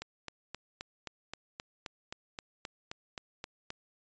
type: click train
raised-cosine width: 0.2 ms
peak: -22 dBFS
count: 15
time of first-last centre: 0.02-3.704 s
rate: 3.8 Hz
effects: resampled to 16000 Hz